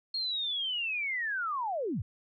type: linear sweep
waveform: sine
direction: down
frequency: 4304 to 69.3 Hz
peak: -30 dBFS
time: 0.14-2.02 s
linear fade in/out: 5 ms
effects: none